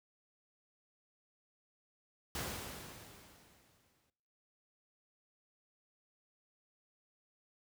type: noise with exponential decay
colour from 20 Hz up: pink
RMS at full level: -38 dBFS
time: 2.35-4.1 s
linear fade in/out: 2 ms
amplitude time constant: 380 ms
effects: noise-tail reverb RT60 0.9 s tail -19 dB re dry + high-pass 60 Hz 12 dB/octave